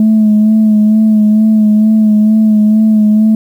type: tone with vibrato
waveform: sine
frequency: 215.2 Hz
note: A3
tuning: 38 cents flat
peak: -3 dBFS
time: 0-3.35 s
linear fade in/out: 2 ms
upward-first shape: sine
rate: 2.2 Hz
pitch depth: 29 cents each way
effects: tanh soft clip ceiling -2 dBFS + 7-bit